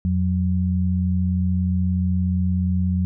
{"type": "tone pair together", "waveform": "sine", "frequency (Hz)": [86.6, 183.5], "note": ["F2", "F#3"], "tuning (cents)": [-14, -14], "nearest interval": "octave + minor second", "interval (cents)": 1300, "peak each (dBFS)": [-20, -21], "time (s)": [0.05, 3.05], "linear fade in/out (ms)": 0, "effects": []}